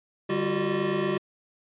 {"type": "tone cluster", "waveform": "square", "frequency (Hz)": [147.4, 195.9, 351.3, 379.8, 609], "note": ["D3", "G3", "F4", "F#4", "D#5"], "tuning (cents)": [7, -1, 10, 45, -37], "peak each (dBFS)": [-36, -32, -30, -29, -36], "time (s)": [0.29, 1.18], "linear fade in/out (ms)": 10, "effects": ["resampled to 8000 Hz"]}